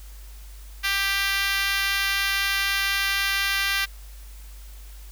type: tone with high-pass filter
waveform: 5% pulse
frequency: 394 Hz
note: G4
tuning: 9 cents sharp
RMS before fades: -24 dBFS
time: 0.83-3.86 s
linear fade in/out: 20 ms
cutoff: 1600 Hz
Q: 1.7
effects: added 50 Hz sine -39 dBFS peak until 5.11 s + white hiss -51 dBFS RMS until 5.11 s